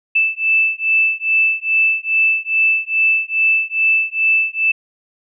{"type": "beating tone pair", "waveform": "sine", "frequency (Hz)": [2637, 2639.4], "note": ["E7", "E7"], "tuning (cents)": [0, 2], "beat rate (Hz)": 2.4, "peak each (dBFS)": -16, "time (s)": [0.15, 4.72], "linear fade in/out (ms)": 10, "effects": []}